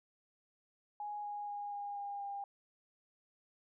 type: tone with pitch steps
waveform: sine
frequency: 830.6 / 824.9 / 819.2 / 813.5 / 807.9 / 802.3 Hz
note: G#5 / G#5 / G#5 / G#5 / G#5 / G5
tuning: 0 / -12 / -24 / -36 / -48 / +40 cents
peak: -39 dBFS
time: 1-2.44 s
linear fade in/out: 2 ms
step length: 240 ms
effects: none